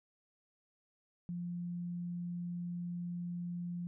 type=tone; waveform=sine; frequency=174.61 Hz; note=F3; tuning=in tune; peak=-37 dBFS; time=1.29-3.87 s; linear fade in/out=0 ms; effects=none